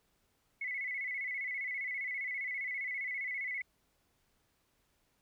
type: tone with vibrato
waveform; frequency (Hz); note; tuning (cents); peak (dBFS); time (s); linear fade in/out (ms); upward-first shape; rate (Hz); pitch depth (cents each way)
sine; 2093; C7; 0; -35; 0.61-3.62; 5; square; 15; 76
effects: pink hiss -75 dBFS RMS until 5.21 s